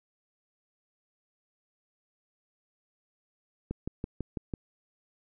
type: click train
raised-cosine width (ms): 3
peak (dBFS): -20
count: 6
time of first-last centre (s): 3.71-4.538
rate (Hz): 6.04
effects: none